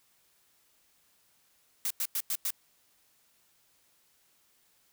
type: noise bursts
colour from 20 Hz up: blue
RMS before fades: -31 dBFS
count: 5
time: 1.85-2.505 s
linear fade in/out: 2 ms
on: 55 ms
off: 95 ms
effects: white hiss -68 dBFS RMS until 4.92 s